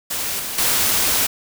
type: noise with level steps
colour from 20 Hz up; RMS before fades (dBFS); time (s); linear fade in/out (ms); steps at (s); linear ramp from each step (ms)
white; -24 / -27 / -18; 0.1-1.27; 10; 0.39 / 0.58; 5
effects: none